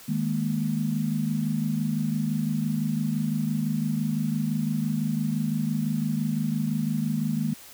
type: chord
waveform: sine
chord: D# suspended fourth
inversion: none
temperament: just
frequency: 155.56 / 207.4 / 233.3 Hz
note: D#3 / G#3 / A#3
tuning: 0 / -2 / +2 cents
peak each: -28 / -28 / -28 dBFS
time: 0.08-7.54 s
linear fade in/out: 10 ms
effects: white hiss -47 dBFS RMS until 7.73 s